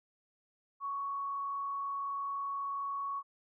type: tone with frequency modulation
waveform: sine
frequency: 1114 Hz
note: C#6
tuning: 8 cents sharp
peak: -34 dBFS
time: 0.8-3.23 s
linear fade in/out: 50 ms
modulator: 38.5 Hz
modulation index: 0.32
effects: none